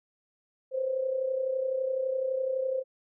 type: tone with amplitude modulation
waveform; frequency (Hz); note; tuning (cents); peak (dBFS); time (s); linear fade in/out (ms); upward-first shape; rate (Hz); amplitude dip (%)
sine; 523.3; C5; 0; -24; 0.71-2.84; 50; sine; 31.9; 60
effects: none